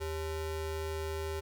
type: ring-modulated tone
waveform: square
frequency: 237.9 Hz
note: A#3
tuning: 35 cents sharp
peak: -32 dBFS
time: 0-1.41 s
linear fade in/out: 20 ms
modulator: 159 Hz
effects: none